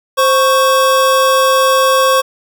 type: tone pair together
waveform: square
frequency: 523.9 / 1110 Hz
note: C5 / C#6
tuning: +2 / +2 cents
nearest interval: octave + minor second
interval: 1300 cents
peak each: -12 dBFS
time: 0.17-2.22 s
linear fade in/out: 20 ms
effects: none